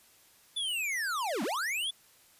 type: linear two-way sweep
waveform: square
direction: down then up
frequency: 3520 to 188.3 to 3520 Hz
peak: -31 dBFS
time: 0.56-1.91 s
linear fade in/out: 10 ms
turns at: 1.43 s
effects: white hiss -61 dBFS RMS until 2.39 s + resampled to 32000 Hz